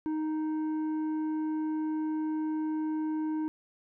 sine tone with tanh clipping, 311.1 Hz, D#4, in tune, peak -30 dBFS, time 0.06-3.48 s, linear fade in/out 0 ms, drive 7 dB, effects none

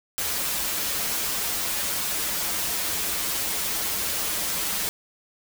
white noise with comb filter, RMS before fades -27 dBFS, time 0.18-4.89 s, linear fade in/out 0 ms, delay 7.9 ms, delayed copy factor -0.85, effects none

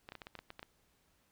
clicks, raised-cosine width 0.3 ms, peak -30 dBFS, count 10, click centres 0.089 / 0.121 / 0.153 / 0.218 / 0.269 / 0.353 / 0.39 / 0.504 / 0.594 / 0.629 s, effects pink hiss -73 dBFS RMS until 1.31 s

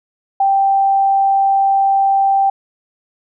sine tone, 784 Hz, G5, in tune, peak -10 dBFS, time 0.4-2.5 s, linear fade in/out 5 ms, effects none

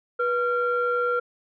sine tone pair together, 487.4 / 1378.6 Hz, B4 / F6, -23 / -23 cents, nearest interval octave + tritone, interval 1800 cents, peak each -23 dBFS, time 0.19-1.2 s, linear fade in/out 10 ms, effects tanh soft clip ceiling -15 dBFS

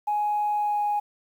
sine tone with pitch glide, 835 to 829.2 Hz, G#5 to G#5, +9 to -3 cents, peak -21 dBFS, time 0.07-1 s, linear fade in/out 10 ms, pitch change -12 cents, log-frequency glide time 0.55-0.82 s, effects tanh soft clip ceiling -18 dBFS + 9-bit

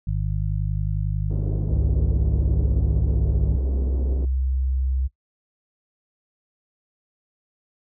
harmonic tone, 51.1 Hz, G#1, 27 cents flat, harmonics 1 / 2 / 3, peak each -24 / -26 / -28 dBFS, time 0.07-3.56 s, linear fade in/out 5 ms
white low-pass noise, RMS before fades -34 dBFS, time 1.3-4.25 s, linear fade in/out 2 ms, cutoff 420 Hz, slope 24 dB/octave
sine tone with pitch glide, 67.8 to 65.26 Hz, C#2 to C2, -38 to -4 cents, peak -20 dBFS, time 1.69-5.08 s, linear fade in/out 20 ms, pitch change -66 cents, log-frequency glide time 2.03-3.94 s
effects noise-tail reverb RT60 0.1 s tail -18 dB re dry

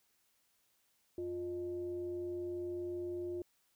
sine tone with frequency modulation, 352.9 Hz, F4, 18 cents sharp, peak -37 dBFS, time 1.18-3.42 s, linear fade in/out 2 ms, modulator 262 Hz, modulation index 0.37, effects white hiss -75 dBFS RMS until 3.75 s

